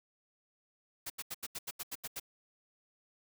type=noise bursts; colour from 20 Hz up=white; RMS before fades=-40 dBFS; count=10; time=1.06-2.199 s; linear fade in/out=10 ms; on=41 ms; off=81 ms; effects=none